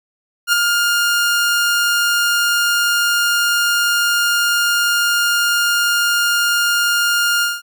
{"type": "tone with ADSR envelope", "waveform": "sawtooth", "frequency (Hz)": 1411, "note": "F6", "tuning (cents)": 17, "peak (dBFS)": -6, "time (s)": [0.47, 7.62], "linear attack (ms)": 58, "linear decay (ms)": 8, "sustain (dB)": -4, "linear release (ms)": 200, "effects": []}